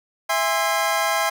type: chord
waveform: 25% pulse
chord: E augmented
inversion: none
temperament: equal with one note detuned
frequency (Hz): 659.3 / 816.3 / 1046.5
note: E5 / G#5 / B#5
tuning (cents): 0 / -30 / 0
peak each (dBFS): -20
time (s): 0.29-1.3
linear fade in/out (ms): 10
effects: none